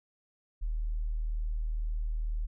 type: tone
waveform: sine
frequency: 38.96 Hz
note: D#1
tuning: 3 cents sharp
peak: -29 dBFS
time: 0.61-2.47 s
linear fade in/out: 20 ms
effects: none